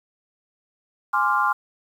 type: chord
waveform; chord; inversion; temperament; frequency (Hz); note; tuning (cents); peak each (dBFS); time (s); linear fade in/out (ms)
sine; D half-diminished seventh; second; equal; 830.6 / 1046.5 / 1174.7 / 1396.9; Ab5 / C6 / D6 / F6; 0 / 0 / 0 / 0; -25 / -22 / -24 / -23; 1.13-1.53; 10
effects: 8-bit